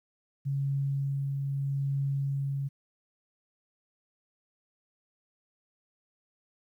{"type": "tone with tremolo", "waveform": "sine", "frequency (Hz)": 138.59, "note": "C#3", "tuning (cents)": 0, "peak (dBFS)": -26, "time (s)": [0.45, 2.69], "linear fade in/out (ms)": 20, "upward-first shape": "triangle", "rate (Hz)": 0.8, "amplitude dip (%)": 30, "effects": ["11-bit"]}